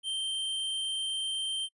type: tone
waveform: square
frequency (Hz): 3136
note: G7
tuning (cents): 0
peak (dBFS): -31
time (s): 0.03-1.69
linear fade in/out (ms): 50
effects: noise-tail reverb RT60 0.1 s tail -26 dB re dry + resampled to 24000 Hz